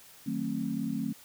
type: chord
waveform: sine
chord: D# diminished seventh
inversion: none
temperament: just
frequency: 155.56 / 186.68 / 224 / 268.8 Hz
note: D#3 / F#3 / A3 / C4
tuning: 0 / +16 / +31 / +47 cents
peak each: -39 / -37 / -33 / -34 dBFS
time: 0.26-1.13 s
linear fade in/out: 10 ms
effects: white hiss -54 dBFS RMS until 1.24 s